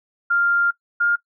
sine tone pair in turn, 1396.9 / 1410.7 Hz, F6 / F6, 0 / +17 cents, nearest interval unison, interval 17 cents, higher second, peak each -15 dBFS, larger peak neither, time 0.3-0.71 / 1-1.16 s, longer first, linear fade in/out 10 ms, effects noise-tail reverb RT60 0.1 s tail -21 dB re dry

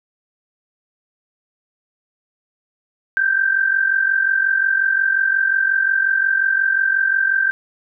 sine tone with amplitude modulation, 1568 Hz, G6, in tune, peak -11 dBFS, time 3.17-7.51 s, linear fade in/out 0 ms, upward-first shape sine, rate 45.6 Hz, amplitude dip 70%, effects none

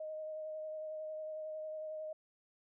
sine tone with vibrato, 622.3 Hz, D#5, in tune, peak -40 dBFS, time 0-2.13 s, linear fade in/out 5 ms, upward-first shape sine, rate 11 Hz, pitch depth 15 cents each way, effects none

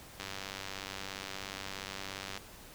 click train, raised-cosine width 0.2 ms, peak -22 dBFS, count 212, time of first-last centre 0.2-2.375 s, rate 97 Hz, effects pink hiss -52 dBFS RMS until 2.74 s

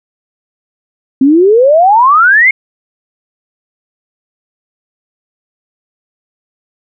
sine exponential sweep, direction up, 257.6 to 2200 Hz, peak -3 dBFS, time 1.21-2.51 s, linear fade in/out 5 ms, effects none

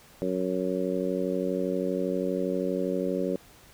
harmonic tone, 92.5 Hz, F#2, in tune, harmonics 2 / 3 / 4 / 5 / 6, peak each -32 / -32 / -32 / -32 / -32 dBFS, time 0.22-3.36 s, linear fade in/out 0 ms, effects pink hiss -54 dBFS RMS until 3.73 s

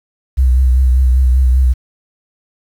sine tone with vibrato, 63.9 Hz, C2, 40 cents flat, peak -7 dBFS, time 0.37-1.74 s, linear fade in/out 20 ms, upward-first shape triangle, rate 5.1 Hz, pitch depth 61 cents each way, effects 7-bit

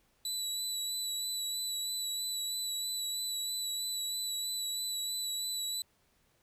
25% pulse tone with vibrato, 3951 Hz, B7, in tune, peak -29 dBFS, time 0.25-5.82 s, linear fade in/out 2 ms, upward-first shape sine, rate 3.1 Hz, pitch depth 20 cents each way, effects pink hiss -71 dBFS RMS until 6.42 s

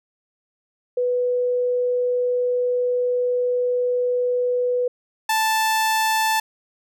sine / sawtooth tone pair in turn, 493.9 / 880 Hz, B4 / A5, 0 / 0 cents, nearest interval minor seventh, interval 1000 cents, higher second, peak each -18 / -14 dBFS, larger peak second, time 0.97-4.88 / 5.29-6.4 s, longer first, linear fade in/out 5 ms, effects none

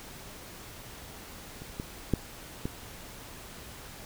clicks, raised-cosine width 3 ms, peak -30 / -21 / -11 / -18 dBFS, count 4, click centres 1.62 / 1.799 / 2.137 / 2.655 s, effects pink hiss -46 dBFS RMS until 4.05 s

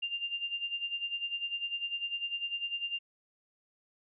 sine tone with tremolo, 2794 Hz, F7, in tune, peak -30 dBFS, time 0.02-2.99 s, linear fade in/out 10 ms, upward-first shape sine, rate 10 Hz, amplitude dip 75%, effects none

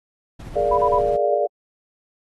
brown noise with tremolo, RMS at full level -33 dBFS, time 0.39-1.17 s, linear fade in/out 10 ms, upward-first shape sine, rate 15 Hz, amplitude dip 30%
sine chord, Bb dominant seventh, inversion third, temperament equal, 415.3 / 466.2 / 587.3 / 698.5 Hz, Ab4 / Bb4 / D5 / F5, 0 / 0 / 0 / 0 cents, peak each -23 / -25 / -20 / -23 dBFS, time 0.55-1.47 s, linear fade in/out 20 ms
sine tone bursts, 987.8 Hz, B5, in tune, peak -17 dBFS, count 3, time 0.71-0.988 s, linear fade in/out 10 ms, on 70 ms, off 34 ms
effects AAC 32 kbps

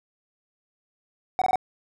triangle tone bursts, 750 Hz, F#5, 23 cents sharp, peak -17 dBFS, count 4, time 1.39-1.557 s, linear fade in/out 0 ms, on 26 ms, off 21 ms, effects none

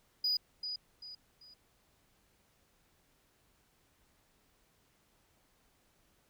sine tone with echo, 4934 Hz, D#8, 15 cents flat, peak -27 dBFS, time 0.24-0.37 s, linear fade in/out 5 ms, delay 390 ms, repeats 3, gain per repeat -9 dB, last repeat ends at 1.54 s, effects tanh soft clip ceiling -26 dBFS + pink hiss -71 dBFS RMS until 6.29 s

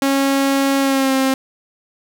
sawtooth tone with pitch glide, 274.1 to 265.8 Hz, C#4 to C4, -19 to +27 cents, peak -10 dBFS, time 0.02-1.34 s, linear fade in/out 2 ms, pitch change -54 cents, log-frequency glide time 0.8-1.13 s, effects none

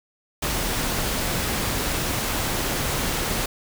pink noise, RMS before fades -25 dBFS, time 0.42-3.46 s, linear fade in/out 5 ms, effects none

